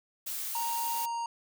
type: noise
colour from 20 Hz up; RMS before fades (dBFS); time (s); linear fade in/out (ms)
blue; -36; 0.26-1.06; 10
type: harmonic tone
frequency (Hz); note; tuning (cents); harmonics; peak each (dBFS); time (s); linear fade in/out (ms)
932.3; A#5; 0; 1 / 3 / 5 / 7 / 9 / 10; -31 / -49 / -50 / -50 / -61 / -59; 0.55-1.26; 2
effects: none